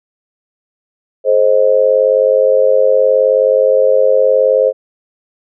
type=tone with amplitude modulation; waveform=sine; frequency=528 Hz; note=C5; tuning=16 cents sharp; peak=-3 dBFS; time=1.24-4.73 s; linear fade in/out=50 ms; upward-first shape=sine; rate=99.2 Hz; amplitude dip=95%; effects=none